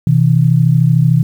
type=tone pair together; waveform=sine; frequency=127.2 / 160.58 Hz; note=C3 / E3; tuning=-48 / -45 cents; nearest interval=major third; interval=403 cents; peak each=-10 dBFS; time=0.07-1.23 s; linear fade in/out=2 ms; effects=7-bit